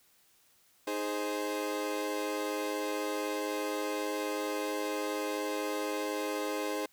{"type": "chord", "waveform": "30% pulse", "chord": "Ab major", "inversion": "second", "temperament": "equal", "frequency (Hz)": [311.1, 415.3, 523.3], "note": ["Eb4", "Ab4", "C5"], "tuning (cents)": [0, 0, 0], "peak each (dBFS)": -34, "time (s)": [0.87, 6.86], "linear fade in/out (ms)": 5, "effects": ["white hiss -66 dBFS RMS until 6.92 s"]}